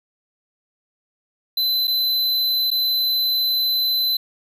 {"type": "tone with dropouts", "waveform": "square", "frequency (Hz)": 4034, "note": "B7", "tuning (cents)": 36, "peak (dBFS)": -18, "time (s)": [1.57, 4.17], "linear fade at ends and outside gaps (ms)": 5, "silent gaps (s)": [[1.873, 1.878], [2.705, 2.713]], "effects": []}